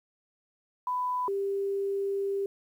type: tone pair in turn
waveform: sine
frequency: 997 / 395.7 Hz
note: B5 / G4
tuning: +16 / +16 cents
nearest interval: octave + major third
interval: 1600 cents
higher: first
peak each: -27 dBFS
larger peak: neither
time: 0.87-1.28 / 1.28-2.46 s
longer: second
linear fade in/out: 2 ms
effects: 10-bit